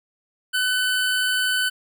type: tone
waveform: 25% pulse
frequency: 1506 Hz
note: F#6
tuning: 30 cents sharp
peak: -16 dBFS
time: 0.53-1.7 s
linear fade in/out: 20 ms
effects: none